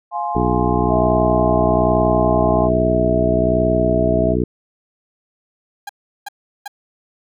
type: chord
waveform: sine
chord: F minor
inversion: none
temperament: just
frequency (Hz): 698.5 / 838.1 / 1047.7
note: F5 / Ab5 / C6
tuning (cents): 0 / +16 / +2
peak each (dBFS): -24 / -23 / -25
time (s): 0.11-2.7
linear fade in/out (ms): 50
type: harmonic tone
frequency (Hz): 61.2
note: B1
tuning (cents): -15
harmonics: 1 / 2 / 3 / 4 / 5 / 6 / 7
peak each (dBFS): -23 / -23 / -23 / -23 / -23 / -23 / -23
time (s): 0.35-4.44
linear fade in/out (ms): 5
type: tone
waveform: sine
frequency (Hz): 648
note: E5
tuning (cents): -30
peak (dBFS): -17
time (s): 0.88-4.36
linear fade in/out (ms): 50
type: tone bursts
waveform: 30% pulse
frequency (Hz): 812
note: G#5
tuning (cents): -39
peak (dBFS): -23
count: 3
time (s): 5.87-6.679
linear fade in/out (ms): 5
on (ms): 23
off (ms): 370
effects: none